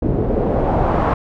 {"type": "noise with low-pass filter sweep", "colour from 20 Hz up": "pink", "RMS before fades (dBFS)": -17, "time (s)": [0.02, 1.14], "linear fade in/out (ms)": 5, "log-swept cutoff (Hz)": [370, 1100], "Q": 1.7, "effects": []}